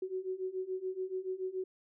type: beating tone pair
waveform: sine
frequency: 370 / 377 Hz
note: F#4 / F#4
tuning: 0 / +32 cents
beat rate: 7 Hz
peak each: -39 / -37 dBFS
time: 0.02-1.64 s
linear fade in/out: 5 ms
effects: none